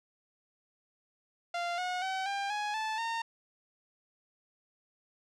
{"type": "tone with pitch steps", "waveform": "sawtooth", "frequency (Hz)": [694, 726.8, 761.2, 797.2, 834.9, 874.4, 915.7], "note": ["F5", "F#5", "F#5", "G5", "G#5", "A5", "A#5"], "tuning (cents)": [-11, -31, 49, 29, 9, -11, -31], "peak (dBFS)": -28, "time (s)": [1.54, 3.22], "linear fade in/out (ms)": 5, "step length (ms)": 240, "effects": ["low-pass 5000 Hz 12 dB/octave"]}